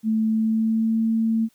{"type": "tone with pitch glide", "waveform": "sine", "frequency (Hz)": [220, 224.4], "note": ["A3", "A3"], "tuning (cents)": [0, 34], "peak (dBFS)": -18, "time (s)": [0.03, 1.49], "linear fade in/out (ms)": 50, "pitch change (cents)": 34, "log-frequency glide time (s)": [0.27, 1], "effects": ["white hiss -63 dBFS RMS until 1.54 s"]}